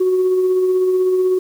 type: tone with tremolo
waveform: sine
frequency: 370 Hz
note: F#4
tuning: in tune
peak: -10 dBFS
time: 0-1.39 s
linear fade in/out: 10 ms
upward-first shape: sine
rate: 16 Hz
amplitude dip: 30%
effects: tanh soft clip ceiling -9 dBFS + 7-bit